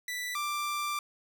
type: tone pair in turn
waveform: sawtooth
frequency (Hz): 1975.5 / 1179.7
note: B6 / D6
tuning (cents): 0 / +7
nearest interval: major sixth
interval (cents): 893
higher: first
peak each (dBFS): -30 / -27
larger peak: second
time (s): 0.08-0.35 / 0.35-0.99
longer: second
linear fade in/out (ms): 2
effects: none